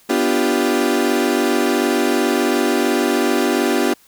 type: chord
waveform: 35% pulse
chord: G dominant seventh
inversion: first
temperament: equal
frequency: 246.9 / 293.7 / 349.2 / 392 Hz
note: B3 / D4 / F4 / G4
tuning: 0 / 0 / 0 / 0 cents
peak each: -19 dBFS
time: 0.09-3.94 s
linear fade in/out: 10 ms
effects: white hiss -52 dBFS RMS until 4.07 s